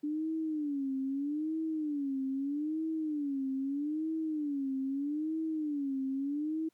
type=tone with vibrato; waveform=sine; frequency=292.2 Hz; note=D4; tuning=9 cents flat; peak=-31 dBFS; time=0.03-6.69 s; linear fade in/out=10 ms; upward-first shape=sine; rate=0.79 Hz; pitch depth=160 cents each way; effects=pink hiss -75 dBFS RMS until 6.73 s + high-pass 80 Hz 12 dB/octave